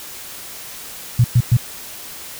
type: tone bursts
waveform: sine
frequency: 120.6 Hz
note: B2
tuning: 41 cents flat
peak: -8 dBFS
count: 3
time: 1.19-1.569 s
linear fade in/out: 5 ms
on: 53 ms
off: 110 ms
effects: white hiss -34 dBFS RMS until 2.39 s